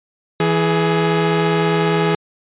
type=tone pair together; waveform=sawtooth; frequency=164.81 / 419.3 Hz; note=E3 / G#4; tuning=0 / +17 cents; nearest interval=octave + major third; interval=1617 cents; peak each=-13 dBFS; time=0.4-2.15 s; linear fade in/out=2 ms; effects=resampled to 8000 Hz